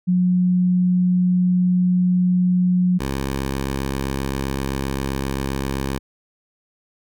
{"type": "tone pair in turn", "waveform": ["sine", "10% pulse"], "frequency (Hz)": [180.6, 67.65], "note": ["F#3", "C#2"], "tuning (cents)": [-42, -42], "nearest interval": "octave + perfect fourth", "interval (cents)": 1700, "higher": "first", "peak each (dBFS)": -14, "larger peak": "neither", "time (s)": [[0.07, 2.99], [2.99, 5.99]], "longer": "second", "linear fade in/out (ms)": 20, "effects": []}